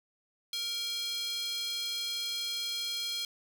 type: tone with high-pass filter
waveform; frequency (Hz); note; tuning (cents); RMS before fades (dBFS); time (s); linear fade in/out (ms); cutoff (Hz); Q
square; 466.2; A#4; 0; -35; 0.53-3.25; 2; 3700; 6
effects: none